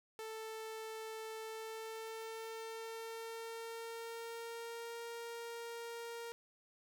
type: tone with pitch glide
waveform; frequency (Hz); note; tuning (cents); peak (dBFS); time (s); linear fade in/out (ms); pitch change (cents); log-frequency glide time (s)
sawtooth; 441.5 to 466.4; A4 to A#4; +6 to +1; -40; 0.19-6.32; 0; +95; 1.4-5.02
effects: none